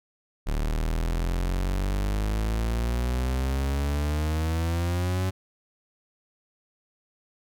40% pulse exponential sweep, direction up, 36.71 to 94.5 Hz, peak -23 dBFS, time 0.46-5.31 s, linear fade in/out 20 ms, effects none

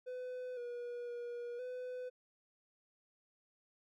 triangle tone with pitch steps, 503 / 482.6 / 479.3 / 502 Hz, B4 / B4 / A#4 / B4, +32 / -40 / +48 / +28 cents, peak -39 dBFS, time 0.06-2.1 s, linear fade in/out 20 ms, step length 510 ms, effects none

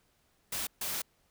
white noise bursts at uneven times, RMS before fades -35 dBFS, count 2, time 0.52-0.67 / 0.81-1.02 s, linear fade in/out 5 ms, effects pink hiss -71 dBFS RMS until 1.3 s

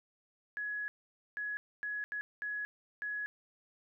sine tone bursts at uneven times, 1682 Hz, G#6, 22 cents sharp, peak -35 dBFS, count 6, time 0.57-0.88 / 1.37-1.57 / 1.83-2.04 / 2.12-2.21 / 2.42-2.65 / 3.02-3.26 s, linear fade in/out 0 ms, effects none

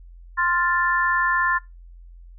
sine chord, F major, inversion second, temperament equal, 1046.5 / 1396.9 / 1760 Hz, C6 / F6 / A6, 0 / 0 / 0 cents, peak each -22 / -26 / -21 dBFS, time 0.37-1.59 s, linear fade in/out 20 ms, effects noise-tail reverb RT60 0.2 s tail -21 dB re dry + added 43 Hz sine -41 dBFS peak until 2.38 s

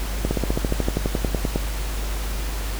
slowing click train, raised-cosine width 2 ms, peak -8 dBFS, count 17, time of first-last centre 0.25-1.559 s, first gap 60 ms, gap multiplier 1.04, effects added 50 Hz sine -24 dBFS peak until 2.79 s + pink hiss -33 dBFS RMS until 2.79 s

